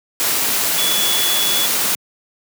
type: tone in noise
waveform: sine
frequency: 3412 Hz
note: G#7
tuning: 46 cents sharp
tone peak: -19 dBFS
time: 0.78-1.66 s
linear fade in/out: 0 ms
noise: white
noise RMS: -18 dBFS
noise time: 0.2-1.95 s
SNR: -4 dB
effects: high-pass 150 Hz 12 dB/octave

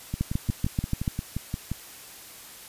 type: two click trains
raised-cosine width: 5 ms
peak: -16 / -12 dBFS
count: 10 / 7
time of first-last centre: 0.14-1.716 / 0.21-1.078 s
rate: 5.71 / 6.91 Hz
effects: white hiss -45 dBFS RMS until 2.68 s + resampled to 32000 Hz

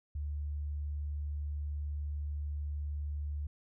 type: tone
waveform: sine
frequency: 73.42 Hz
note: D2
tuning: in tune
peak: -34 dBFS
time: 0.15-3.47 s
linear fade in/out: 5 ms
effects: none

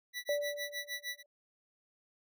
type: tone with tremolo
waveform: 25% pulse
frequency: 1964 Hz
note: B6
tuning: 10 cents flat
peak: -32 dBFS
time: 0.13-1.23 s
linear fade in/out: 50 ms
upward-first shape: sine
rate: 6.5 Hz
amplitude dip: 100%
type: tone with exponential decay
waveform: sine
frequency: 582 Hz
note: D5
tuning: 16 cents flat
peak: -28 dBFS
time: 0.29-1.26 s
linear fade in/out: 2 ms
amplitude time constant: 210 ms
effects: none

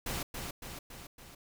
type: noise with echo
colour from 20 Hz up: pink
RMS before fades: -36 dBFS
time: 0.06-0.23 s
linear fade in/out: 5 ms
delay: 280 ms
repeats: 4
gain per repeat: -4 dB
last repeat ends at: 1.35 s
effects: none

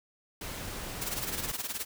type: noise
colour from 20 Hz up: pink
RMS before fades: -39 dBFS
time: 0.41-1.52 s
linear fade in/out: 5 ms
type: noise with tremolo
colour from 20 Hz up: white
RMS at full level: -33 dBFS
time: 1.01-1.85 s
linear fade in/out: 10 ms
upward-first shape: sine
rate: 19 Hz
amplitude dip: 80%
effects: none

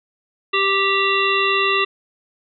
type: harmonic tone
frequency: 392 Hz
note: G4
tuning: in tune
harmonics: 1 / 3 / 5 / 7 / 9 / 10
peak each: -22 / -20 / -24 / -20 / -27 / -28 dBFS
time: 0.53-1.85 s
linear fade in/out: 10 ms
effects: none

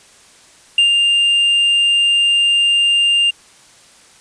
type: tone with ADSR envelope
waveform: triangle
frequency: 2800 Hz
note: F7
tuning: 4 cents sharp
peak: -6 dBFS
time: 0.78-3.31 s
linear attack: 3 ms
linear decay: 110 ms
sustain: -3 dB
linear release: 13 ms
effects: white hiss -46 dBFS RMS until 4.2 s + resampled to 22050 Hz

